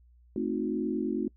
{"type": "chord", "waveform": "sine", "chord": "A diminished seventh", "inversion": "none", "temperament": "equal with one note detuned", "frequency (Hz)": [220, 261.6, 311.1, 361.8], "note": ["A3", "C4", "Eb4", "Gb4"], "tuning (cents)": [0, 0, 0, -39], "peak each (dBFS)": -33, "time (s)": [0.36, 1.28], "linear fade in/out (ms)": 2, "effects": ["noise-tail reverb RT60 0.1 s tail -24 dB re dry", "added 60 Hz sine -56 dBFS peak until 1.36 s"]}